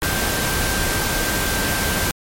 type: tone in noise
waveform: sine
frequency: 1571 Hz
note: G6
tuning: 3 cents sharp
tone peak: -27 dBFS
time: 0.02-2.11 s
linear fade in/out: 0 ms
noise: pink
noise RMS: -21 dBFS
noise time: 0.02-2.11 s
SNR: -9 dB
effects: MP3 64 kbps